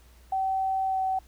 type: tone with pitch glide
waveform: sine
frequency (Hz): 766 to 759.8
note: G5 to F#5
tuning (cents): -40 to +46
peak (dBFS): -24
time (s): 0.32-1.19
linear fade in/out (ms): 5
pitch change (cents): -14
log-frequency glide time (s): 0.86-1
effects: added 60 Hz sine -52 dBFS peak until 1.27 s + pink hiss -60 dBFS RMS until 1.27 s